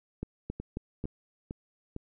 two click trains, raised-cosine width 3 ms, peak -24 / -21 dBFS, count 4 / 4, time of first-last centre 0.6-1.964 / 0.23-1.041 s, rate 2.2 / 3.7 Hz, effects none

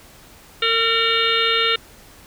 harmonic tone with a mistuned harmonic, 455.5 Hz, A#4, 40 cents flat, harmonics 1 / 3 / 4 / 5 / 6 / 7 / 8 / 9, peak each -24 / -22 / -27 / -24 / -22 / -30 / -22 / -31 dBFS, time 0.62-1.76 s, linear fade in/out 5 ms, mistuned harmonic 6, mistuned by +70 cents, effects pink hiss -46 dBFS RMS until 2.26 s

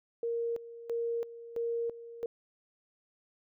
sine tone with tremolo, 466.2 Hz, A#4, in tune, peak -30 dBFS, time 0.23-2.26 s, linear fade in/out 2 ms, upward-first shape square, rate 1.5 Hz, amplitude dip 80%, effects none

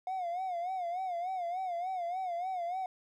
triangle tone with vibrato, 721 Hz, F#5, 45 cents flat, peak -30 dBFS, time 0.07-2.86 s, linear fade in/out 2 ms, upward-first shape sine, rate 3.4 Hz, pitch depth 100 cents each way, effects tanh soft clip ceiling -28 dBFS

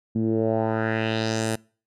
10% pulse tone with low-pass filter sweep, 111.2 Hz, A2, 19 cents sharp, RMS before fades -24 dBFS, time 0.15-1.56 s, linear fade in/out 10 ms, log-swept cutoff 230 to 11000 Hz, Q 2.5, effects noise-tail reverb RT60 0.4 s tail -25 dB re dry

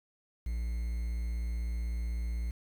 triangle tone with quantisation, 58 Hz, A#1, 8 cents flat, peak -29 dBFS, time 0.46-2.51 s, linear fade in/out 5 ms, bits 9, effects none

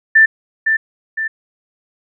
sine tone with echo, 1774 Hz, A6, 14 cents sharp, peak -5 dBFS, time 0.15-0.26 s, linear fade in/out 10 ms, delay 510 ms, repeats 2, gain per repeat -6 dB, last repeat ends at 1.28 s, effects none

